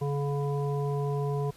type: harmonic tone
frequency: 142.2 Hz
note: C#3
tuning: 45 cents sharp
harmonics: 1 / 3 / 5 / 7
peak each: -28 / -32 / -40 / -40 dBFS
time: 0.01-1.51 s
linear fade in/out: 10 ms
effects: pink hiss -55 dBFS RMS until 1.56 s + resampled to 32000 Hz